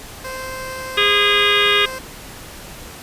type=tone; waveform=15% pulse; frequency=521 Hz; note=C5; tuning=7 cents flat; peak=-21 dBFS; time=0.24-1.99 s; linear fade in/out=10 ms
type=harmonic tone; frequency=410 Hz; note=G#4; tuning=22 cents flat; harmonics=1 / 3 / 4 / 5 / 6 / 7 / 8 / 9; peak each=-21 / -21 / -21 / -21 / -21 / -21 / -21 / -21 dBFS; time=0.97-1.86 s; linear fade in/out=10 ms
effects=pink hiss -36 dBFS RMS until 3.02 s + resampled to 32000 Hz